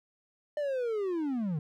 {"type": "linear sweep", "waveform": "triangle", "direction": "down", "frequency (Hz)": [604, 142.8], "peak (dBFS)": -27, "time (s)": [0.57, 1.59], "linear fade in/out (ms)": 2, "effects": []}